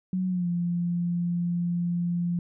sine tone with pitch glide, 185 to 173.61 Hz, F#3 to F3, 0 to -10 cents, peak -24 dBFS, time 0.13-2.39 s, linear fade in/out 2 ms, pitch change -110 cents, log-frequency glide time 0.28-0.48 s, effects none

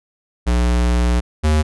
square tone pair in turn, 60 / 76.85 Hz, B1 / D#2, -49 / -21 cents, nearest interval major third, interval 428 cents, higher second, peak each -14 / -13 dBFS, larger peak second, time 0.46-1.21 / 1.43-1.63 s, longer first, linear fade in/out 20 ms, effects resampled to 24000 Hz

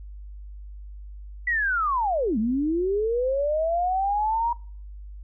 sine linear two-way sweep, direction down then up, 1975.5 to 206.7 to 956 Hz, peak -21 dBFS, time 1.47-4.53 s, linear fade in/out 5 ms, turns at 2.38 s, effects noise-tail reverb RT60 0.5 s tail -25 dB re dry + added 50 Hz sine -37 dBFS peak until 5.23 s

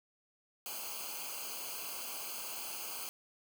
white noise with comb filter, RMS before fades -42 dBFS, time 0.66-3.09 s, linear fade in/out 0 ms, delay 0.54 ms, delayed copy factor -0.95, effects none

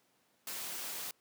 white noise, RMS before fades -41 dBFS, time 0.47-1.11 s, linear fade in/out 2 ms, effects pink hiss -72 dBFS RMS until 1.2 s + high-pass 200 Hz 12 dB/octave

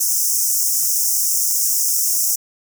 pink high-pass noise, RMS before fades -18 dBFS, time 0-2.36 s, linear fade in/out 10 ms, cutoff 5400 Hz, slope 96 dB/octave, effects none

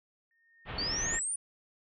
sine tone with exponential growth, 1837 Hz, A#6, 26 cents flat, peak -32 dBFS, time 0.31-1.19 s, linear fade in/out 1 ms, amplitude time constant 190 ms
pink low-pass noise, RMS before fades -39 dBFS, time 0.65-1.2 s, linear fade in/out 50 ms, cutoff 3500 Hz, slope 48 dB/octave
sine exponential sweep, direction up, 4435 to 9560 Hz, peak -31 dBFS, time 0.78-1.36 s, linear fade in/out 5 ms
effects none

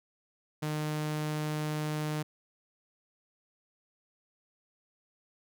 sawtooth tone, 152.4 Hz, D#3, 36 cents flat, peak -27 dBFS, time 0.62-2.23 s, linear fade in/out 10 ms, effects none

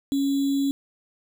sine tone with sample-and-hold, 277.2 Hz, C#4, in tune, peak -20 dBFS, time 0.12-0.71 s, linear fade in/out 0 ms, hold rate 3675 Hz, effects none

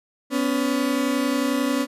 35% pulse tone pair together, 250.5 / 281.7 Hz, B3 / C#4, +25 / +28 cents, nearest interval major second, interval 203 cents, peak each -22 / -21 dBFS, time 0.3-1.87 s, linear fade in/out 50 ms, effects resampled to 32000 Hz

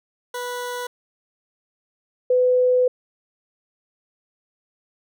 20% pulse / sine tone pair in turn, 491.2 / 501.8 Hz, B4 / B4, -9 / +28 cents, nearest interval unison, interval 37 cents, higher second, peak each -22 / -14 dBFS, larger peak second, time 0.34-0.87 / 2.3-2.88 s, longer second, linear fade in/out 5 ms, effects none

